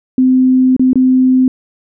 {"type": "tone with dropouts", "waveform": "sine", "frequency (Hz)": 257.5, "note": "C4", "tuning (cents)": -28, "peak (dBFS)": -6, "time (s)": [0.18, 1.48], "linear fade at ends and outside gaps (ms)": 2, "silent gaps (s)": [[0.765, 0.795], [0.932, 0.956]], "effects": []}